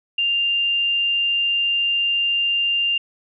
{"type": "tone", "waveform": "sine", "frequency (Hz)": 2794, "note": "F7", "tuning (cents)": 0, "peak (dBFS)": -17, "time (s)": [0.18, 2.98], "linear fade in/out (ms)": 5, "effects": []}